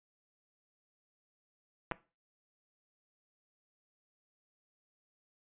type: clicks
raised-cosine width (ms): 0.5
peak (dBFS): -19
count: 2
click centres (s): 1.913 / 1.919
effects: noise-tail reverb RT60 0.3 s tail -18 dB re dry + resampled to 8000 Hz